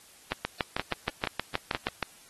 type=two click trains; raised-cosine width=0.3 ms; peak=-11 / -12 dBFS; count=11 / 4; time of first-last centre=0.45-2.027 / 0.32-1.749 s; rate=6.34 / 2.1 Hz; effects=white hiss -55 dBFS RMS until 2.29 s + AAC 32 kbps